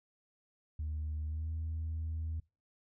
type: tone with pitch glide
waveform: sine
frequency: 76.7 to 80.1 Hz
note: D#2 to E2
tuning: -24 to -49 cents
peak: -33 dBFS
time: 0.79-2.4 s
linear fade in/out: 5 ms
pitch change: +75 cents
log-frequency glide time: 1.26-1.5 s
effects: noise-tail reverb RT60 0.3 s tail -26 dB re dry + tanh soft clip ceiling -32 dBFS